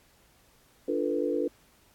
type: chord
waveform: sine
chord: B half-diminished seventh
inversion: first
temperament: equal with one note detuned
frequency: 293.7 / 349.2 / 444.3 / 493.9 Hz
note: D4 / F4 / A4 / B4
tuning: 0 / 0 / +17 / 0 cents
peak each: -31 / -32 / -31 / -31 dBFS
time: 0.88-1.48 s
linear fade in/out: 5 ms
effects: pink hiss -62 dBFS RMS until 1.94 s + AAC 64 kbps